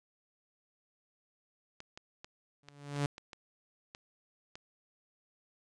clicks, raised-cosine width 0.2 ms, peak -29 dBFS, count 9, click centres 1.804 / 1.975 / 2.245 / 2.686 / 2.963 / 3.181 / 3.332 / 3.949 / 4.555 s
sawtooth tone with exponential growth, 143.4 Hz, D3, 41 cents flat, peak -24 dBFS, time 2.63-3.06 s, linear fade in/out 2 ms, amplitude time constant 93 ms
effects resampled to 22050 Hz

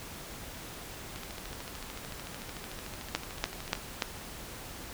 two click trains, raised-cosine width 0.2 ms, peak -10 / -24 dBFS, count 4 / 36, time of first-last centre 3.15-4.022 / 1.16-3.753 s, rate 3.44 / 13.5 Hz, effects pink hiss -44 dBFS RMS until 4.93 s

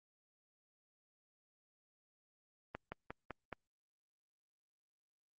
slowing click train, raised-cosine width 0.5 ms, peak -27 dBFS, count 5, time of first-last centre 2.75-3.527 s, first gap 170 ms, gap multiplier 1.09, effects Opus 32 kbps

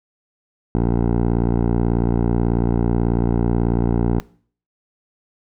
10% pulse tone with low-pass filter, 58.27 Hz, A#1, in tune, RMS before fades -18 dBFS, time 0.75-4.2 s, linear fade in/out 0 ms, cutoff 630 Hz, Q 0.86, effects noise-tail reverb RT60 0.5 s tail -22 dB re dry

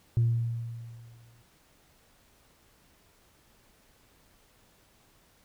sine tone with exponential decay, 116.54 Hz, A#2, in tune, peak -18 dBFS, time 0.17-1.42 s, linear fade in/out 0 ms, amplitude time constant 270 ms, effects tanh soft clip ceiling -18 dBFS + pink hiss -63 dBFS RMS until 5.44 s

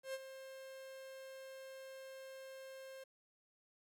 45% pulse tone with ADSR envelope, 531 Hz, C5, 25 cents sharp, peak -39 dBFS, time 0.03-3.04 s, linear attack 110 ms, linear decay 37 ms, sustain -11 dB, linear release 7 ms, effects resampled to 32000 Hz + 12-bit

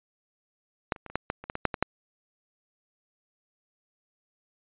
clicks, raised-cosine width 0.5 ms, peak -10 / -30 / -25 / -29 / -10 / -13 / -26 / -17 / -17 / -6 / -15 / -7 dBFS, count 12, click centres 0.922 / 0.962 / 1.063 / 1.1 / 1.156 / 1.301 / 1.44 / 1.499 / 1.554 / 1.653 / 1.742 / 1.826 s, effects resampled to 8000 Hz

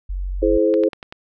sine tone, 46.25 Hz, F#1, in tune, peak -22 dBFS, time 0.09-0.58 s, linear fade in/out 10 ms
sine chord, E augmented, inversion none, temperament equal with one note detuned, 329.6 / 425.7 / 523.3 Hz, E4 / G#4 / B#4, 0 / +43 / 0 cents, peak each -18 dBFS, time 0.42-0.89 s, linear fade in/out 10 ms
click train, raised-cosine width 0.3 ms, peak -18 dBFS, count 5, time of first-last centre 0.74-1.125 s, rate 10.4 Hz
effects none

